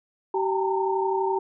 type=tone cluster; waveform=sine; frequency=383.5 / 798 / 904 / 936 Hz; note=G4 / G5 / A5 / A#5; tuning=-38 / +31 / +47 / +7 cents; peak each=-24 / -32 / -27 / -32 dBFS; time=0.34-1.39 s; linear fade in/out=5 ms; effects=none